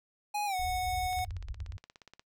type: tone with pitch glide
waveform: square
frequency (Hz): 830.6 to 735.7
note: G#5 to F#5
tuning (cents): 0 to -10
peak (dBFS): -31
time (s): 0.34-1.25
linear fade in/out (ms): 10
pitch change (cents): -210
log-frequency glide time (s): 0.46-0.56
type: low-pass noise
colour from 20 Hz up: white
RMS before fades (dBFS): -40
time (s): 0.59-1.77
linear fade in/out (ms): 5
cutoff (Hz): 100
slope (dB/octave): 96
type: click train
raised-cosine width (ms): 0.2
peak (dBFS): -33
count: 19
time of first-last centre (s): 1.13-2.195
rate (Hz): 16.9
effects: noise-tail reverb RT60 0.1 s tail -23 dB re dry